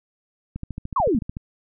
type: click train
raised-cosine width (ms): 5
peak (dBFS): -18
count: 12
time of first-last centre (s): 0.56-1.369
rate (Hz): 13.6
type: exponential sweep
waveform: sine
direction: down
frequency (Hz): 1187 to 196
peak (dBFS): -17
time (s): 0.96-1.19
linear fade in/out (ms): 5
effects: none